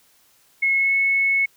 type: tone with pitch glide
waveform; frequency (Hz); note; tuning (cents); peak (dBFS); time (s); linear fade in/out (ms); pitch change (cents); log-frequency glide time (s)
sine; 2177 to 2198; C#7 to C#7; -32 to -15; -16; 0.62-1.46; 10; +17; 0.75-0.94
effects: white hiss -58 dBFS RMS until 1.56 s